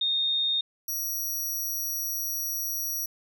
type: tone pair in turn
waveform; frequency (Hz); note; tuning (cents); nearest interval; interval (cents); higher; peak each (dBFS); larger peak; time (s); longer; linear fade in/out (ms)
sine / 10% pulse; 3681 / 5766; A#7 / F#8; -23 / -46; minor sixth; 777; second; -23; neither; 0.01-0.61 / 0.88-3.06; second; 5
effects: none